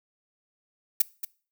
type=noise with echo; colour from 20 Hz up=violet; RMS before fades=-19 dBFS; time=1-1.02 s; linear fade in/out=5 ms; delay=230 ms; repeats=1; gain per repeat=-12 dB; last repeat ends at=1.25 s; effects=noise-tail reverb RT60 0.4 s tail -22 dB re dry